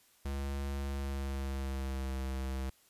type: tone with pitch glide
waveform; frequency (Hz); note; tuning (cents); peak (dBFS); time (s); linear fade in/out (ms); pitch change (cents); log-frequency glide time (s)
square; 69.3 to 66.13; C#2 to C2; 0 to +19; -35; 0.25-2.7; 5; -81; 0.87-2.16
effects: white hiss -66 dBFS RMS until 2.89 s + resampled to 32000 Hz